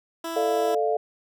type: tone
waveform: 15% pulse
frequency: 331.2 Hz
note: E4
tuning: 8 cents sharp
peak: -23 dBFS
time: 0.24-0.75 s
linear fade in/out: 5 ms
type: chord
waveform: sine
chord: D minor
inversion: second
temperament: equal with one note detuned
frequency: 440 / 599.3 / 698.5 Hz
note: A4 / D5 / F5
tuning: 0 / +35 / 0 cents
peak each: -24 / -28 / -25 dBFS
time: 0.36-0.97 s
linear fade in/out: 5 ms
effects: none